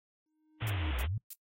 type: tone with exponential growth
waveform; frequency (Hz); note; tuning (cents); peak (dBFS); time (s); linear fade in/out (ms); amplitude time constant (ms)
triangle; 310; D#4; -6; -38; 0.26-0.91; 2; 140
type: low-pass noise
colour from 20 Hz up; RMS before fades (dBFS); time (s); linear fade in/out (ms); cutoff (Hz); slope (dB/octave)
white; -42; 0.6-1.07; 20; 3400; 96
type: linear two-way sweep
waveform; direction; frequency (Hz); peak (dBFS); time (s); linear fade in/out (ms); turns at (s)
sine; down then up; 116.54 to 56.3 to 116.54; -31; 0.62-1.18; 5; 1
type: noise bursts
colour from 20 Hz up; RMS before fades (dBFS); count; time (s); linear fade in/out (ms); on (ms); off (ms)
violet; -41; 3; 0.67-1.331; 0; 27; 290
effects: noise-tail reverb RT60 0.1 s tail -24 dB re dry + AAC 48 kbps